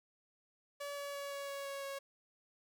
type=tone with pitch steps; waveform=sawtooth; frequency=571 / 567.7 / 564.4 / 561.2 / 558 / 554.7 / 551.5 Hz; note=D5 / C#5 / C#5 / C#5 / C#5 / C#5 / C#5; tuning=-49 / +41 / +31 / +21 / +11 / +1 / -9 cents; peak=-37 dBFS; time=0.8-1.99 s; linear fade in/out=10 ms; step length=170 ms; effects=none